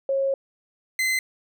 sine / 40% pulse tone pair in turn, 544 / 2054 Hz, C#5 / C7, -33 / -33 cents, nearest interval octave + major seventh, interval 2300 cents, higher second, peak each -20 dBFS, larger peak neither, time 0.09-0.34 / 0.99-1.19 s, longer first, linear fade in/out 2 ms, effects none

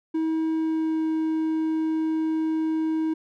triangle tone with pitch glide, 320 to 317.6 Hz, D#4 to D#4, +49 to +36 cents, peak -20 dBFS, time 0.14-3.14 s, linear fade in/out 10 ms, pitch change -13 cents, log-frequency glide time 0.53-1.07 s, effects none

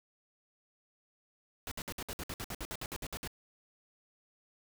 pink noise bursts, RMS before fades -40 dBFS, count 16, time 1.67-3.275 s, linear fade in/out 0 ms, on 45 ms, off 59 ms, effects none

